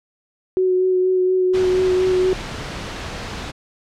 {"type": "tone with vibrato", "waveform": "sine", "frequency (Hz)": 370, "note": "F#4", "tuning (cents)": 0, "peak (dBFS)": -14, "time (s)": [0.57, 2.33], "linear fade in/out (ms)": 0, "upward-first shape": "sine", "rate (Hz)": 4.2, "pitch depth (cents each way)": 15}
{"type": "noise", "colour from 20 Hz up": "pink", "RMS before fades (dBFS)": -29, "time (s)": [1.53, 3.52], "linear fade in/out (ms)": 20}
{"effects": ["low-pass 5000 Hz 12 dB/octave"]}